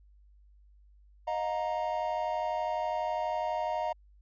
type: chord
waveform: triangle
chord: Eb suspended second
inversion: none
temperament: equal with one note detuned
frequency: 622.3 / 714.4 / 932.3 Hz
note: Eb5 / F5 / Bb5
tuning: 0 / +39 / 0 cents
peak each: -32 dBFS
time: 1.27-3.93 s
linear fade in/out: 10 ms
effects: added 50 Hz sine -56 dBFS peak until 4.21 s + resampled to 16000 Hz